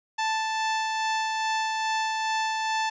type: tone with tremolo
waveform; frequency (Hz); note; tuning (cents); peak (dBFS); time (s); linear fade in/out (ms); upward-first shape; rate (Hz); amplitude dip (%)
sawtooth; 880; A5; 0; -20; 0.18-2.9; 10; sine; 2.4; 25
effects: resampled to 16000 Hz + 9-bit